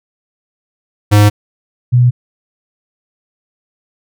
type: tone pair in turn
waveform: square / sine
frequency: 103.83 / 123.18 Hz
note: G#2 / B2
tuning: 0 / -4 cents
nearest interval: minor third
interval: 296 cents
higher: second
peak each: -5 dBFS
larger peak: neither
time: 1.11-1.3 / 1.92-2.11 s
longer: neither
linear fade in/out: 20 ms
effects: none